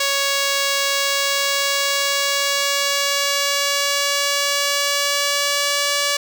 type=tone with pitch glide; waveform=5% pulse; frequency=557 to 572.3 Hz; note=C#5 to D5; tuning=+8 to -45 cents; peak=-6 dBFS; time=0-6.17 s; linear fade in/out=5 ms; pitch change=+47 cents; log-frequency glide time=0.86-5.97 s; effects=none